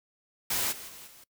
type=noise with level steps; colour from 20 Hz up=white; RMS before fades=-29 / -43 / -47 / -53 dBFS; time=0.5-1.24 s; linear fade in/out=5 ms; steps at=0.71 / 0.87 / 1.06 s; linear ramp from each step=20 ms; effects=noise-tail reverb RT60 0.1 s tail -22 dB re dry